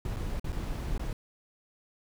brown noise with dropouts, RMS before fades -33 dBFS, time 0.05-1.13 s, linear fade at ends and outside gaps 2 ms, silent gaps 0.163-0.167 / 0.397-0.443 / 0.522-0.527 / 0.979-0.994 s, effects none

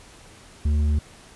triangle tone with tanh clipping, 74.9 Hz, D2, 35 cents sharp, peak -19 dBFS, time 0.65-0.99 s, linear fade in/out 5 ms, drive 11 dB, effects pink hiss -48 dBFS RMS until 1.35 s + resampled to 24000 Hz

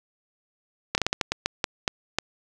slowing click train, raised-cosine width 0.2 ms, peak -5 dBFS, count 11, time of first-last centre 0.95-2.186 s, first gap 29 ms, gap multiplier 1.3, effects none

